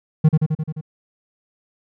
triangle tone with echo, 155.56 Hz, D#3, in tune, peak -6 dBFS, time 0.24-0.29 s, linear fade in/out 10 ms, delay 87 ms, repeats 6, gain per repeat -3 dB, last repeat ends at 0.812 s, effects none

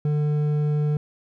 triangle tone with hard clipping, 149 Hz, D3, 25 cents sharp, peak -21 dBFS, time 0.05-0.97 s, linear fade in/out 2 ms, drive 10 dB, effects none

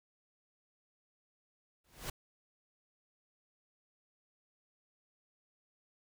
pink noise with exponential growth, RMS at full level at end -37 dBFS, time 1.84-2.1 s, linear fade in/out 5 ms, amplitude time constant 56 ms, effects none

